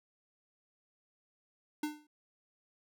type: tone with exponential decay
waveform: square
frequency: 300.2 Hz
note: D4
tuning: 38 cents sharp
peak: -31 dBFS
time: 1.83-2.07 s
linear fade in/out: 5 ms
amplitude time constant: 52 ms
effects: none